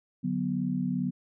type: chord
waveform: sine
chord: B minor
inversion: first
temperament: equal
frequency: 146.83 / 185 / 246.9 Hz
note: D3 / F#3 / B3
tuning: 0 / 0 / 0 cents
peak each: -34 / -30 / -30 dBFS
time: 0.23-1.11 s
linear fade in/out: 20 ms
effects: none